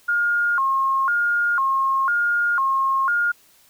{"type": "tone with vibrato", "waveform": "sine", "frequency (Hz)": 1236, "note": "D#6", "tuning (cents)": -12, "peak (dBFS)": -17, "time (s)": [0.08, 3.32], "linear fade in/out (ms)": 10, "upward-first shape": "square", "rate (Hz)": 1, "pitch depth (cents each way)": 240, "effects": ["white hiss -55 dBFS RMS until 3.69 s"]}